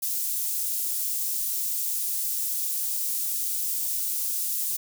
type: high-pass noise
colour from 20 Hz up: white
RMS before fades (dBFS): -28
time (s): 0.02-4.77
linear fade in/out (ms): 10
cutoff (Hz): 7800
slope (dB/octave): 12
effects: none